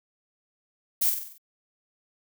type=noise with echo; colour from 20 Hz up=violet; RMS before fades=-23 dBFS; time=1.01-1.1 s; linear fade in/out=10 ms; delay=47 ms; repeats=6; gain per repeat=-5 dB; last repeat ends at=1.382 s; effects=none